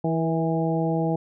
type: harmonic tone with a mistuned harmonic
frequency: 163.5 Hz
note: E3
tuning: 14 cents flat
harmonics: 1 / 2 / 3 / 4 / 5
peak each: -24 / -27 / -29 / -30 / -31 dBFS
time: 0.04-1.16 s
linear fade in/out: 5 ms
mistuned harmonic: 3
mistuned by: -23 cents
effects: none